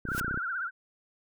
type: tone with vibrato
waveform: sine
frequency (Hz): 1456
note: F#6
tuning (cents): -28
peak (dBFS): -30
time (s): 0.05-0.71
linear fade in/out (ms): 50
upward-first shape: triangle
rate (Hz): 16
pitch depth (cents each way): 160
type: clicks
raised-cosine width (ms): 3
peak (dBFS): -23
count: 11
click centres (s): 0.053 / 0.088 / 0.118 / 0.149 / 0.18 / 0.212 / 0.246 / 0.281 / 0.311 / 0.343 / 0.375
type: noise with exponential growth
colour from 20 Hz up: white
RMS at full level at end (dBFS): -32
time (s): 0.07-0.2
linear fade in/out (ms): 1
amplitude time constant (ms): 27
effects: none